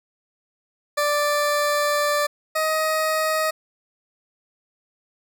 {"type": "tone pair in turn", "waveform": "20% pulse", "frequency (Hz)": [587.3, 628.9], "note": ["D5", "D#5"], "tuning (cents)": [0, 18], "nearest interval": "minor second", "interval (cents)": 118, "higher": "second", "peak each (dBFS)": [-14, -15], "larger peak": "first", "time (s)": [[0.97, 2.27], [2.55, 3.51]], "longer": "first", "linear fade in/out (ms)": 10, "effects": []}